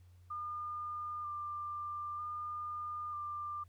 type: tone with vibrato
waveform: sine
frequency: 1200 Hz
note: D6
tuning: 37 cents sharp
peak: -38 dBFS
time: 0.3-3.64 s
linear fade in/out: 10 ms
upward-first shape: square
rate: 0.53 Hz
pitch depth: 15 cents each way
effects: added 89 Hz sine -57 dBFS peak until 3.68 s + pink hiss -75 dBFS RMS until 3.68 s